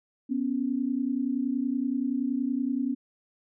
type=tone pair together; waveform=sine; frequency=246.9 / 277.5 Hz; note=B3 / C#4; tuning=0 / +2 cents; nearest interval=major second; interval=202 cents; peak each=-28 dBFS; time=0.29-2.95 s; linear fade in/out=20 ms; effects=none